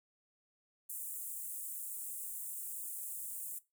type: high-pass noise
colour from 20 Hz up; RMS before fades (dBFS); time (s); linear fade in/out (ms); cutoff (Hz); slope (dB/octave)
pink; -43; 0.89-3.59; 10; 8000; 48
effects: noise-tail reverb RT60 0.2 s tail -17 dB re dry